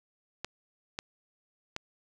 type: clicks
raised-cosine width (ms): 0.2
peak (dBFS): -17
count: 3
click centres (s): 0.446 / 0.989 / 1.764
effects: none